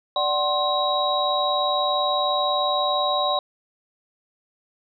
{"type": "tone cluster", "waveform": "sine", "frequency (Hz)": [587, 749, 1057, 3840], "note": ["D5", "F#5", "C6", "B7"], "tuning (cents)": [-1, 21, 17, -49], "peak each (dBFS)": -25, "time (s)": [0.16, 3.39], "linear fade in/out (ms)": 2, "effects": []}